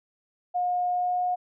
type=tone with pitch glide; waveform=sine; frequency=717 to 722 Hz; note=F5 to F#5; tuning=+45 to -43 cents; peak=-23 dBFS; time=0.54-1.36 s; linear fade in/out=20 ms; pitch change=+12 cents; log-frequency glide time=0.9-1.23 s; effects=none